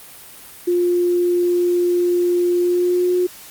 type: tone with pitch glide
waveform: sine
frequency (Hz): 352.5 to 359.7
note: F4 to F#4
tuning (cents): +16 to -49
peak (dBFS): -14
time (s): 0.67-3.27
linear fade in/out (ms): 10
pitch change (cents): +35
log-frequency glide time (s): 2.58-3.13
effects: white hiss -40 dBFS RMS until 3.5 s + Opus 32 kbps